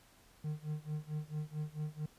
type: tone with tremolo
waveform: triangle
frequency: 152.1 Hz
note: D#3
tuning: 39 cents flat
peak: -32 dBFS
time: 0.44-2.06 s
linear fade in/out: 5 ms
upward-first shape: sine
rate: 4.5 Hz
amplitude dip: 95%
effects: pink hiss -64 dBFS RMS until 2.18 s + resampled to 32000 Hz